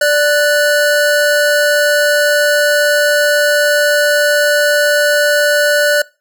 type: tone pair together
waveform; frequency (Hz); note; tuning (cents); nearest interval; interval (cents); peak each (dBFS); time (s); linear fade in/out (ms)
square; 587.3 / 1479.9; D5 / F#6; 0 / 0; octave + major third; 1600; -12 / -14; 0.01-6.02; 5
effects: noise-tail reverb RT60 0.3 s tail -23 dB re dry